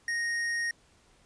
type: tone with hard clipping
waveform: sine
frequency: 1864.7 Hz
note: A#6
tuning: in tune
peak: -30 dBFS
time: 0.08-0.71 s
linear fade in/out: 2 ms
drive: 11 dB
effects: pink hiss -63 dBFS RMS until 1.25 s + resampled to 22050 Hz